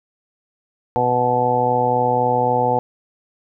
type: harmonic tone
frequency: 123.8 Hz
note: B2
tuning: 5 cents sharp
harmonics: 1 / 2 / 3 / 4 / 5 / 6 / 7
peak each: -26 / -27 / -30 / -20 / -28 / -21 / -19 dBFS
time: 0.96-2.79 s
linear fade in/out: 0 ms
effects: none